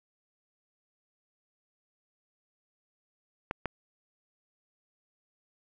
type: clicks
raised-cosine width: 0.5 ms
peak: -16 dBFS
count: 2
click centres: 3.511 / 3.657 s
effects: none